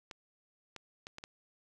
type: clicks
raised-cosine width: 0.2 ms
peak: -27 dBFS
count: 5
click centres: 0.112 / 0.763 / 1.069 / 1.184 / 1.239 s
effects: none